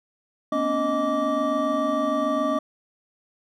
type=tone cluster; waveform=triangle; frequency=235.8 / 256.9 / 283.8 / 623 / 1163 Hz; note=A#3 / C4 / C#4 / D#5 / D6; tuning=+20 / -32 / +41 / +2 / -17 cents; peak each=-30 / -29 / -25 / -23 / -25 dBFS; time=0.52-2.59 s; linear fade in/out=5 ms; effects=none